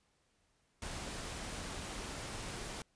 pink noise, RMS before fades -43 dBFS, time 0.82-2.82 s, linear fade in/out 2 ms, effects pink hiss -75 dBFS RMS until 2.95 s + resampled to 22050 Hz

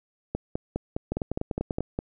two click trains, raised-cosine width 2 ms, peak -14 / -14 dBFS, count 9 / 8, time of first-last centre 0.35-1.989 / 1.12-1.806 s, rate 4.88 / 10.2 Hz, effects none

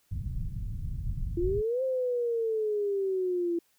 pink low-pass noise, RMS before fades -33 dBFS, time 0.11-1.62 s, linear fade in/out 5 ms, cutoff 140 Hz, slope 24 dB/octave
sine exponential two-way sweep, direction up then down, 336.7 to 529 to 336.7 Hz, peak -26 dBFS, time 1.37-3.59 s, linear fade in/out 5 ms, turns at 1.83 s
effects white hiss -69 dBFS RMS until 3.78 s

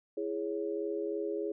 sine chord, C# minor, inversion first, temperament just, 332.6 / 415.8 / 554.4 Hz, E4 / G#4 / C#5, +16 / +2 / 0 cents, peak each -37 / -34 / -40 dBFS, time 0.17-1.52 s, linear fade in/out 5 ms, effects none

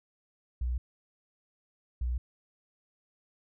sine tone pair in turn, 61.3 / 61.06 Hz, B1 / B1, -12 / -19 cents, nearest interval unison, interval 7 cents, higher first, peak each -28 dBFS, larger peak neither, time 0.61-0.78 / 2.01-2.18 s, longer neither, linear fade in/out 5 ms, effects none

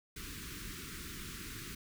pink band-stop noise, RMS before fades -45 dBFS, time 0.16-1.75 s, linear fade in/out 5 ms, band 400 to 1200 Hz, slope 48 dB/octave, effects none

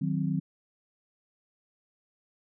sine chord, C diminished, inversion first, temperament equal, 155.56 / 185 / 261.6 Hz, Eb3 / Gb3 / C4, 0 / 0 / 0 cents, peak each -29 / -30 / -33 dBFS, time 0.01-0.4 s, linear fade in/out 10 ms, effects none

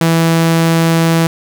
sawtooth tone, 164.81 Hz, E3, in tune, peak -5 dBFS, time 0.01-1.27 s, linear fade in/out 2 ms, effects none

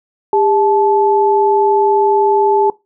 sine tone pair together, 402.4 / 868 Hz, G4 / A5, +45 / -24 cents, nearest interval octave + minor second, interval 1331 cents, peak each -12 dBFS, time 0.33-2.7 s, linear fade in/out 2 ms, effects noise-tail reverb RT60 0.2 s tail -20 dB re dry

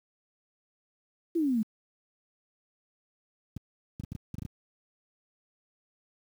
sine exponential sweep, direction down, 349.2 to 207.7 Hz, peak -24 dBFS, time 1.35-1.63 s, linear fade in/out 10 ms
clicks, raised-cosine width 5 ms, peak -23 dBFS, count 9, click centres 3.566 / 3.999 / 4.037 / 4.12 / 4.152 / 4.343 / 4.384 / 4.422 / 4.452 s
effects high-pass 80 Hz 12 dB/octave + 9-bit

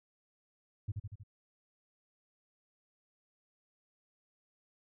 sine tone with echo, 102.9 Hz, G#2, 16 cents flat, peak -30 dBFS, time 0.88-0.92 s, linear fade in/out 10 ms, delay 79 ms, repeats 4, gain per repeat -4 dB, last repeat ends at 1.236 s, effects tanh soft clip ceiling -30 dBFS

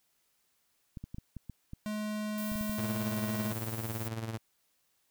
clicks, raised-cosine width 5 ms, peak -29 dBFS, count 11, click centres 0.972 / 1.04 / 1.145 / 1.184 / 1.367 / 1.497 / 1.734 / 2.518 / 2.556 / 2.611 / 2.696 s
square tone, 212.1 Hz, G#3, 37 cents sharp, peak -34 dBFS, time 1.86-3.52 s, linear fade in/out 0 ms
violet noise, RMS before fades -43 dBFS, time 2.38-4.08 s, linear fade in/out 0 ms
sawtooth tone with tremolo, 112.2 Hz, A2, 34 cents sharp, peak -29 dBFS, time 2.78-4.38 s, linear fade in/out 5 ms, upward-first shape sine, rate 18 Hz, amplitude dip 60%
effects white hiss -74 dBFS RMS until 5.1 s

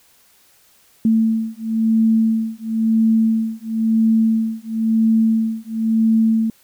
sine beating tone pair, 222.7 / 223.68 Hz, A3 / A3, +21 / +29 cents, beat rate 0.98 Hz, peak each -17 dBFS, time 1.05-6.5 s, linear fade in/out 2 ms, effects white hiss -54 dBFS RMS until 6.63 s

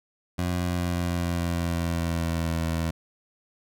20% pulse tone with pitch glide, 88.6 to 82.19 Hz, F2 to E2, +25 to -5 cents, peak -20 dBFS, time 0.38-2.91 s, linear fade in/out 10 ms, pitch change -130 cents, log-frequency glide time 0.63-2.57 s, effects none

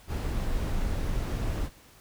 brown noise, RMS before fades -29 dBFS, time 0.07-1.7 s, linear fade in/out 50 ms, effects pink hiss -55 dBFS RMS until 2 s

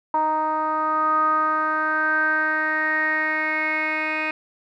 10% pulse tone with low-pass filter sweep, 311.1 Hz, D#4, in tune, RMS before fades -22 dBFS, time 0.14-4.31 s, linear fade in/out 2 ms, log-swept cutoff 980 to 2500 Hz, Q 8, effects none

